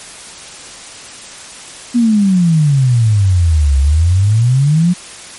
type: exponential two-way sweep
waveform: sine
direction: down then up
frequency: 246.1 to 67 to 183 Hz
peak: -7 dBFS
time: 1.94-4.94 s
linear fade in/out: 20 ms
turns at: 3.78 s
effects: white hiss -32 dBFS RMS until 5.38 s + MP3 48 kbps